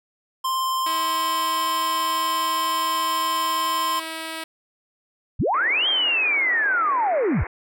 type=tone with vibrato; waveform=square; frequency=1046.5 Hz; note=C6; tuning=in tune; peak=-22 dBFS; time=0.44-4 s; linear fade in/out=10 ms; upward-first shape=sine; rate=18 Hz; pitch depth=8 cents each way
type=tone; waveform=5% pulse; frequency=322.4 Hz; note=E4; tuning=38 cents flat; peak=-18 dBFS; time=0.86-4.44 s; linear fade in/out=5 ms
type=linear two-way sweep; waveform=sine; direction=up then down; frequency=36.69 to 3246 to 36.69 Hz; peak=-18 dBFS; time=5.39-7.44 s; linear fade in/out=10 ms; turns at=5.88 s
type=band-pass noise; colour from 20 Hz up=white; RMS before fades=-34 dBFS; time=5.54-7.47 s; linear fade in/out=2 ms; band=270 to 2300 Hz; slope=96 dB/octave
effects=none